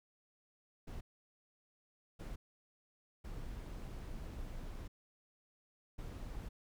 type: noise bursts at uneven times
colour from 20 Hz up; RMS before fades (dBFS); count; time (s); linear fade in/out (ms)
brown; -45; 4; 0.87-1.01 / 2.19-2.36 / 3.24-4.88 / 5.98-6.49; 10
effects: none